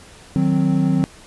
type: chord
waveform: triangle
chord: C diminished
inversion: first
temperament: equal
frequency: 155.56 / 185 / 261.6 Hz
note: Eb3 / Gb3 / C4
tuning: 0 / 0 / 0 cents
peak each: -17 dBFS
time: 0.36-1.04 s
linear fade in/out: 0 ms
effects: pink hiss -44 dBFS RMS until 1.26 s + resampled to 24000 Hz